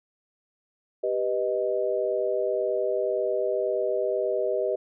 sine chord, G augmented, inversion none, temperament equal, 392 / 493.9 / 622.3 Hz, G4 / B4 / D#5, 0 / 0 / 0 cents, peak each -28 / -28 / -27 dBFS, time 1.03-4.76 s, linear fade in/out 10 ms, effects none

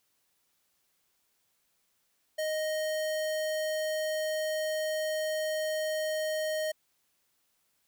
square tone, 622.3 Hz, D#5, in tune, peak -30 dBFS, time 2.38-6.72 s, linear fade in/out 10 ms, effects white hiss -74 dBFS RMS until 7.87 s

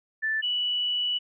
sine tone pair in turn, 1760 / 2953 Hz, A6 / F#7, 0 / -4 cents, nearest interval major sixth, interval 896 cents, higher second, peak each -24 dBFS, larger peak neither, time 0.22-0.42 / 0.42-1.19 s, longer second, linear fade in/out 20 ms, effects none

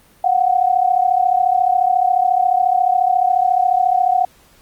sine tone pair together, 718.8 / 753 Hz, F5 / F#5, +50 / +30 cents, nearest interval minor second, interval 80 cents, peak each -15 dBFS, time 0.24-4.25 s, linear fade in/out 5 ms, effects pink hiss -51 dBFS RMS until 4.61 s + Opus 32 kbps

